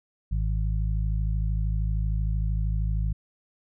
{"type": "harmonic tone", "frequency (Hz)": 53, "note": "G#1", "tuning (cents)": 36, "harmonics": [1, 2, 3], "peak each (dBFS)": [-24, -30, -34], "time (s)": [0.31, 3.13], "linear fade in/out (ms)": 10, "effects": []}